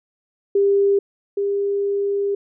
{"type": "tone pair in turn", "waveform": "sine", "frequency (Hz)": [398.9, 401.1], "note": ["G4", "G4"], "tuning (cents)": [30, 40], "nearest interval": "unison", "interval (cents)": 10, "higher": "second", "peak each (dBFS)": [-13, -18], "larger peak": "first", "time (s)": [[0.55, 0.99], [1.37, 2.35]], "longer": "second", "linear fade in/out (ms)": 5, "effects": []}